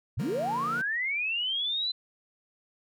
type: linear sweep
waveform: sine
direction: up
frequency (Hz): 77.78 to 4066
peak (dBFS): -27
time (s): 0.17-1.92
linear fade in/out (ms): 10
type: chord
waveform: sawtooth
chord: Bb major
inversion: first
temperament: just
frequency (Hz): 145.68 / 174.81 / 233.1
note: D3 / F3 / Bb3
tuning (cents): -14 / +2 / 0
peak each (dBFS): -38 / -39 / -35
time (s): 0.19-0.82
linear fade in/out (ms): 10
effects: none